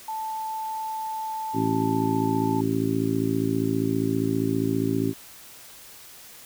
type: tone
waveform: sine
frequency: 879 Hz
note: A5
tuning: 2 cents flat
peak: -28 dBFS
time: 0.08-2.61 s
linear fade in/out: 5 ms
type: harmonic tone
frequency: 55 Hz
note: A1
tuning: in tune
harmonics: 2 / 3 / 4 / 5 / 6 / 7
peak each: -30 / -31 / -31 / -25 / -31 / -29 dBFS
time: 1.53-5.14 s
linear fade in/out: 50 ms
effects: white hiss -46 dBFS RMS until 6.45 s